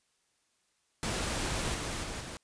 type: noise with level steps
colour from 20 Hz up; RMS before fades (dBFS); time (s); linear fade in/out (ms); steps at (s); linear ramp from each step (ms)
pink; -33 / -36 / -39 / -42; 1.03-2.37; 0; 1.74 / 2.03 / 2.2; 10
effects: white hiss -74 dBFS RMS until 2.43 s + resampled to 22050 Hz